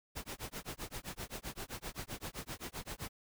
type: noise with tremolo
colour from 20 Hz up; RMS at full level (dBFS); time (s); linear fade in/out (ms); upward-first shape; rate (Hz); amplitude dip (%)
pink; -41; 0.15-3.09; 20; sine; 7.7; 100
effects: none